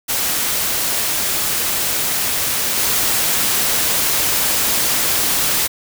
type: noise with level steps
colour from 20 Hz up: white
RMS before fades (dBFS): -19 / -17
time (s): 0.08-5.68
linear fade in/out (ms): 20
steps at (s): 2.76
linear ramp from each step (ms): 20
effects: none